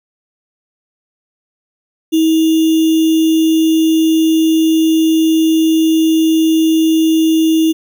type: tone with sample-and-hold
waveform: sine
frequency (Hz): 320.9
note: E4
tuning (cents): -46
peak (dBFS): -8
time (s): 2.12-7.73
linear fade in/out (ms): 20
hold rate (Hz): 3150
effects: none